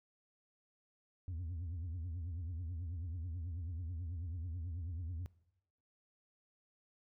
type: tone with vibrato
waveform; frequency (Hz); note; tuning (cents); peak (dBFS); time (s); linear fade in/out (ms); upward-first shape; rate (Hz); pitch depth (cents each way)
sine; 85.3; F2; -40; -36; 1.28-5.26; 0; triangle; 9.2; 180
effects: noise-tail reverb RT60 0.8 s tail -22 dB re dry + tanh soft clip ceiling -38 dBFS